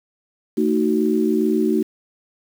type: chord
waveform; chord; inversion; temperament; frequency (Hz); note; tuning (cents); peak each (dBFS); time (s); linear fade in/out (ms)
sine; D# diminished; second; just; 224 / 311.1 / 373.4; A3 / D#4 / F#4; +31 / 0 / +16; -20; 0.57-1.83; 10
effects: 7-bit